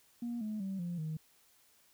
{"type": "tone with pitch steps", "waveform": "sine", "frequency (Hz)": [237.7, 214.2, 193.07, 174.01, 156.82], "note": ["A#3", "A3", "G3", "F3", "D#3"], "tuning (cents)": [34, -46, -26, -6, 14], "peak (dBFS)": -34, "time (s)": [0.22, 1.17], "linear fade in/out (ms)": 5, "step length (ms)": 190, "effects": ["tanh soft clip ceiling -32 dBFS", "white hiss -67 dBFS RMS until 1.93 s"]}